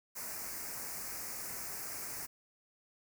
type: band-stop noise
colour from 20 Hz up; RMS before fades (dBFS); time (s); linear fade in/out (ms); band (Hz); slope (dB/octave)
white; -42; 0.15-2.27; 20; 2400 to 4800; 48
effects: none